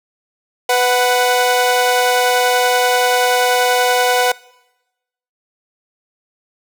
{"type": "tone pair together", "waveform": "sawtooth", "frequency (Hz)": [496.8, 740], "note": ["B4", "F#5"], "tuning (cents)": [10, 0], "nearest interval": "perfect fifth", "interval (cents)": 690, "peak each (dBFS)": -11, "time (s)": [0.69, 4.32], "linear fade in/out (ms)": 5, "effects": ["noise-tail reverb RT60 1.0 s tail -23 dB re dry"]}